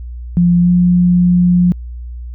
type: tone with pitch glide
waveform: sine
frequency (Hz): 174.61 to 177.66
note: F3 to F3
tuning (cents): 0 to +30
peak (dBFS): -7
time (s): 0.37-1.72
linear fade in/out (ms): 0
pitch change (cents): +30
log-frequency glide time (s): 0.61-0.7
effects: added 60 Hz sine -24 dBFS peak until 2.34 s